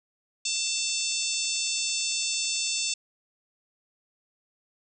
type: harmonic tone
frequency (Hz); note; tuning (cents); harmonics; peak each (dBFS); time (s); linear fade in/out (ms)
891; A5; +22; 3 / 4 / 5 / 6 / 7 / 8 / 9; -34 / -34 / -34 / -34 / -34 / -34 / -34; 0.45-2.94; 5
effects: none